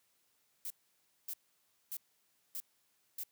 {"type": "noise bursts", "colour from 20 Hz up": "violet", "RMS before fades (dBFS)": -41, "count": 5, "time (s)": [0.65, 3.235], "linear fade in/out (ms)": 2, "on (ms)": 53, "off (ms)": 580, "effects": ["white hiss -75 dBFS RMS until 3.31 s", "high-pass 80 Hz 12 dB/octave"]}